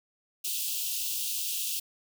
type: high-pass noise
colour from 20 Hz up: white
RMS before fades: -32 dBFS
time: 0.44-1.8 s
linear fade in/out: 10 ms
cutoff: 2600 Hz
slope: 96 dB/octave
effects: none